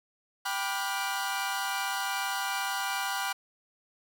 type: chord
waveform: sawtooth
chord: G dominant seventh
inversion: none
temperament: equal with one note detuned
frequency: 784 / 987.8 / 1174.7 / 1430.4 Hz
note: G5 / B5 / D6 / F6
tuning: 0 / 0 / 0 / +41 cents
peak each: -30 / -32 / -35 / -31 dBFS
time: 0.45-3.33 s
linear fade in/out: 10 ms
effects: none